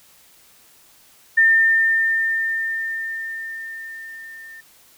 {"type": "tone with level ramp", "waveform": "sine", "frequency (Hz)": 1805, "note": "A6", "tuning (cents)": 44, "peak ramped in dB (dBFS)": [-10, -37], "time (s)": [1.37, 4.61], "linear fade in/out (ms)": 10, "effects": ["white hiss -52 dBFS RMS until 4.97 s"]}